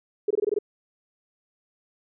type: tone bursts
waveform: sine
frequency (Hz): 415.3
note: G#4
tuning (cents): 0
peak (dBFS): -19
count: 7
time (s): 0.28-0.588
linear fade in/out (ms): 5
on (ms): 26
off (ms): 21
effects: none